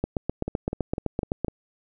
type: two click trains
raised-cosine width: 2 ms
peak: -15 / -11 dBFS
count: 5 / 12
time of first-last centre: 0.48-1.483 / 0.04-1.447 s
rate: 3.99 / 7.82 Hz
effects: none